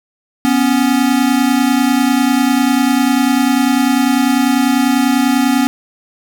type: tone pair together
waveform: square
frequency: 246.9 / 277 Hz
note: B3 / C#4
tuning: 0 / -1 cents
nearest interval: major second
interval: 199 cents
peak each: -14 dBFS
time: 0.45-5.67 s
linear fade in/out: 0 ms
effects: none